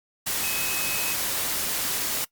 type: tone in noise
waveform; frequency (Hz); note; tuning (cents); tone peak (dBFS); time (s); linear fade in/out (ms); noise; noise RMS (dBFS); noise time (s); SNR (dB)
sine; 2552; D#7; +43; -32; 0.43-1.14; 10; white; -27; 0.26-2.25; -8
effects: noise-tail reverb RT60 0.1 s tail -22 dB re dry + Opus 48 kbps